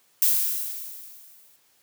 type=noise with exponential decay; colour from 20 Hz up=violet; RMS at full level=-18 dBFS; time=0.22-1.56 s; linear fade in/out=1 ms; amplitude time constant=290 ms; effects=white hiss -63 dBFS RMS until 1.82 s + high-pass 100 Hz 12 dB/octave